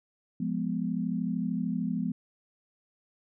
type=chord; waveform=sine; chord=F diminished; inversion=none; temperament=equal with one note detuned; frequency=174.61 / 207.7 / 248.1 Hz; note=F3 / Ab3 / Cb4; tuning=0 / 0 / +8 cents; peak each=-32 dBFS; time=0.4-2.12 s; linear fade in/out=5 ms; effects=none